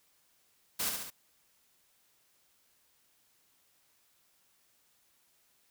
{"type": "noise with echo", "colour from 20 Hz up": "white", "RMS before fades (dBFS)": -33, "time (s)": [0.79, 0.9], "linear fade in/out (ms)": 10, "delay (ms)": 68, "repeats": 3, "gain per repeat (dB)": -4, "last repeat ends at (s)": 1.104, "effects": ["white hiss -70 dBFS RMS until 5.7 s"]}